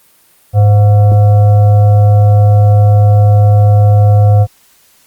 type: tone with frequency modulation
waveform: sine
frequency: 103.83 Hz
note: G#2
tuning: in tune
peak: -3 dBFS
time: 0.53-4.47 s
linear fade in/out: 50 ms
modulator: 620 Hz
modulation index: 0.36
effects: white hiss -48 dBFS RMS until 5.06 s + Opus 32 kbps